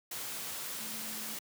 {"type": "tone in noise", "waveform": "sine", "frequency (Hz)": 220, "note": "A3", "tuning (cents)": 0, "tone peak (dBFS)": -49, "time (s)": [0.8, 1.35], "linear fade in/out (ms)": 5, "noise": "white", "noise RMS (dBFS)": -40, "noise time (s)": [0.11, 1.39], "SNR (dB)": -12, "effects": ["high-pass 100 Hz 12 dB/octave"]}